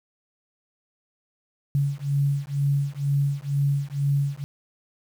sine beating tone pair, 140 / 142.1 Hz, C#3 / C#3, +18 / +43 cents, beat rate 2.1 Hz, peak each -24 dBFS, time 1.75-4.44 s, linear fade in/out 0 ms, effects 8-bit

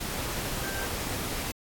sine tone in noise, 1568 Hz, G6, in tune, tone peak -36 dBFS, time 0.63-0.86 s, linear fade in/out 10 ms, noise pink, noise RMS -33 dBFS, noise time 0-1.52 s, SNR -6 dB, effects AAC 64 kbps

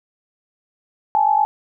sine tone pair together, 817 / 866 Hz, G#5 / A5, -29 / -28 cents, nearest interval minor second, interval 101 cents, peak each -17 / -15 dBFS, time 1.15-1.45 s, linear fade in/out 0 ms, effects none

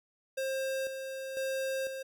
square tone with tremolo, 532 Hz, C5, 29 cents sharp, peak -32 dBFS, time 0.37-2.03 s, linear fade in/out 10 ms, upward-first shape square, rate 1 Hz, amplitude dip 50%, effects none

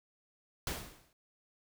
pink noise with exponential decay, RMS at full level -34 dBFS, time 0.67-1.13 s, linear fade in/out 2 ms, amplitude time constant 100 ms, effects none

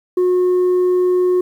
sine tone, 362.7 Hz, F#4, 34 cents flat, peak -9 dBFS, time 0.17-1.41 s, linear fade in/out 5 ms, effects tanh soft clip ceiling -11 dBFS + 8-bit

